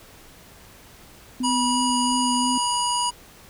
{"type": "tone with vibrato", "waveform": "sine", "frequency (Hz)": 251.4, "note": "B3", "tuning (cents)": 31, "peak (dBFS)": -23, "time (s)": [1.4, 2.58], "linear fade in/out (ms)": 5, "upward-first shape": "sine", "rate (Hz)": 2.9, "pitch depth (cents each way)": 20}
{"type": "harmonic tone", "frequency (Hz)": 969, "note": "B5", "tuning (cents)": -33, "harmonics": [1, 3, 5, 7, 9, 10], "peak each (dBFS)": [-23, -28, -30, -31, -33, -33], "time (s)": [1.43, 3.11], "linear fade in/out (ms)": 20}
{"effects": ["pink hiss -48 dBFS RMS until 3.49 s"]}